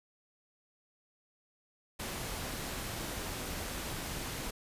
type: noise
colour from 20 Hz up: pink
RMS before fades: -39 dBFS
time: 1.99-4.51 s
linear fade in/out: 10 ms
effects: resampled to 32000 Hz